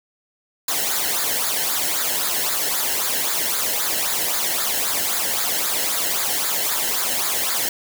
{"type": "noise with flanger", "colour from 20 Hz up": "white", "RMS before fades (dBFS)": -22, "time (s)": [0.68, 7.69], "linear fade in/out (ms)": 5, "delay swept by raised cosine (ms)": [0.34, 0.86], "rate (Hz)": 3.8, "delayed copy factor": -0.7, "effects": []}